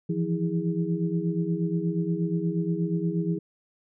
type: tone cluster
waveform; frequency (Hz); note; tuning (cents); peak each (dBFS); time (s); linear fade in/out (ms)
sine; 164.5 / 172.9 / 323.4 / 409.8; E3 / F3 / E4 / G#4; -3 / -17 / -33 / -23; -29 / -27 / -32 / -33; 0.09-3.39; 10
effects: none